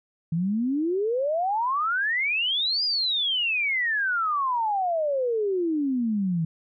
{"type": "exponential two-way sweep", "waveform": "sine", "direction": "up then down", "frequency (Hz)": [157.9, 4978, 157.9], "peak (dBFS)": -22, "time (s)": [0.32, 6.45], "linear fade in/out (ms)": 5, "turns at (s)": 2.84, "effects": []}